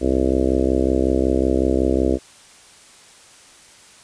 harmonic tone, 65.41 Hz, C2, in tune, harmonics 1 / 2 / 3 / 4 / 5 / 6 / 7 / 8 / 9 / 10, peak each -23 / -31 / -30 / -22 / -21 / -23 / -26 / -27 / -28 / -32 dBFS, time 0-2.19 s, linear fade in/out 50 ms, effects white hiss -47 dBFS RMS until 4.03 s + resampled to 22050 Hz

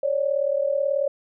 sine tone pair together, 550 / 588.4 Hz, C#5 / D5, -14 / +3 cents, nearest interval minor second, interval 117 cents, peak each -22 / -24 dBFS, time 0.03-1.08 s, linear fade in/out 5 ms, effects none

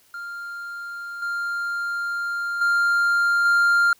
triangle tone with level steps, 1396.9 Hz, F6, in tune, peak -29 / -22 / -15 / -13 dBFS, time 0.14-3.93 s, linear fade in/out 2 ms, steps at 1.22 / 2.61 / 3.45 s, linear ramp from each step 5 ms, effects white hiss -58 dBFS RMS until 3.99 s

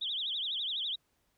sine tone with vibrato, 3415 Hz, G#7, 48 cents sharp, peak -32 dBFS, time 0.01-0.96 s, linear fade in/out 10 ms, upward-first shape triangle, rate 12 Hz, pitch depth 240 cents each way, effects pink hiss -75 dBFS RMS until 1.37 s

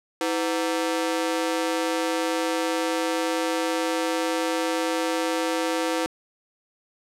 sawtooth ring-modulated tone, 415.3 Hz, G#4, in tune, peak -16 dBFS, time 0.21-6.06 s, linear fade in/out 0 ms, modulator 91 Hz, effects low-pass 11000 Hz 12 dB/octave

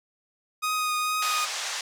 sawtooth tone with vibrato, 1244.5 Hz, D#6, in tune, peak -21 dBFS, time 0.62-1.46 s, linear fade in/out 20 ms, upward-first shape triangle, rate 2.2 Hz, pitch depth 16 cents each way
white band-pass noise, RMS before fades -32 dBFS, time 1.22-1.81 s, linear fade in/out 2 ms, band 620 to 7000 Hz, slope 24 dB/octave
effects none

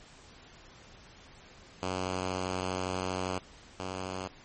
5% pulse tone pair in turn, 92.5 / 93.36 Hz, F#2 / F#2, 0 / +16 cents, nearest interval unison, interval 16 cents, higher second, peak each -20 / -24 dBFS, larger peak first, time 1.82-3.39 / 3.79-4.28 s, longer first, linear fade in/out 10 ms, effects pink hiss -54 dBFS RMS until 4.44 s + MP3 32 kbps

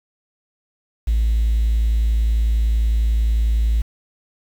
triangle tone, 55.5 Hz, A1, 16 cents sharp, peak -11 dBFS, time 1.07-3.82 s, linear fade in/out 10 ms, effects tanh soft clip ceiling -11 dBFS + 7-bit

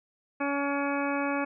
harmonic tone, 282.1 Hz, C#4, 30 cents sharp, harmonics 1 / 2 / 3 / 4 / 5 / 6 / 8 / 9, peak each -30 / -33 / -35 / -36 / -37 / -38 / -39 / -40 dBFS, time 0.4-1.45 s, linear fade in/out 10 ms, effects none

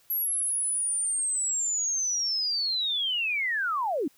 sine linear sweep, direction down, 11700 to 246.9 Hz, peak -25 dBFS, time 0.1-4.08 s, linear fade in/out 5 ms, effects white hiss -62 dBFS RMS until 4.17 s

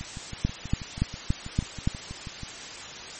two click trains, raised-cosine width 5 ms, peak -24 / -10 dBFS, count 16 / 6, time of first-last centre 0.01-2.433 / 0.45-1.875 s, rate 6.19 / 3.51 Hz, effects white hiss -39 dBFS RMS until 3.19 s + MP3 32 kbps

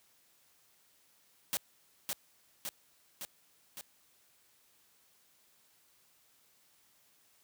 white noise with echo, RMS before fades -33 dBFS, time 1.53-1.57 s, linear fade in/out 0 ms, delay 560 ms, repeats 4, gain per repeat -3 dB, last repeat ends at 3.81 s, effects white hiss -68 dBFS RMS until 7.43 s + high-pass 60 Hz 12 dB/octave

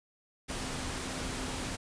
sine tone in noise, 257.7 Hz, C4, 26 cents flat, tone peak -44 dBFS, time 0.48-1.77 s, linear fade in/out 20 ms, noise pink, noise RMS -37 dBFS, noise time 0.48-1.77 s, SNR -10 dB, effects resampled to 22050 Hz

